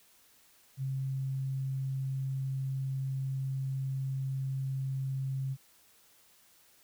sine tone, 134 Hz, C3, 42 cents sharp, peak -31 dBFS, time 0.77-5.57 s, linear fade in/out 50 ms, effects white hiss -63 dBFS RMS until 6.83 s

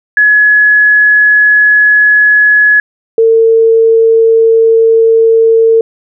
sine tone pair in turn, 1693 / 451.9 Hz, G#6 / A4, +33 / +46 cents, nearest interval octave + major seventh, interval 2287 cents, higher first, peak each -3 dBFS, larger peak neither, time 0.17-2.8 / 3.18-5.81 s, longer neither, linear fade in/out 2 ms, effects none

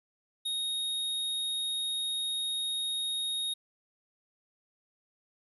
square tone, 3735 Hz, A#7, 3 cents sharp, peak -31 dBFS, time 0.45-3.54 s, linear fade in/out 10 ms, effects resampled to 32000 Hz + 11-bit

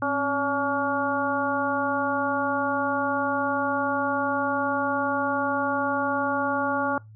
harmonic tone with a mistuned harmonic, 283.3 Hz, C#4, 38 cents sharp, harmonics 1 / 2 / 3 / 4 / 5, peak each -29 / -29 / -29 / -29 / -29 dBFS, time 0.02-6.98 s, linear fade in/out 2 ms, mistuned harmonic 1, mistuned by -79 cents, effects noise-tail reverb RT60 0.2 s tail -23 dB re dry + added 108 Hz sine -44 dBFS peak until 7.15 s

